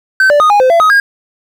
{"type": "tone with pitch steps", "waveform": "triangle", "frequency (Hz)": [1539, 585, 1238, 823, 515, 675, 1261, 1625], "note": ["G6", "D5", "D#6", "G#5", "C5", "E5", "D#6", "G#6"], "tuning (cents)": [-32, -7, -9, -16, -28, 41, 23, -38], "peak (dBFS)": -3, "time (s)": [0.2, 1], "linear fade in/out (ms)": 2, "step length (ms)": 100, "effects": ["7-bit"]}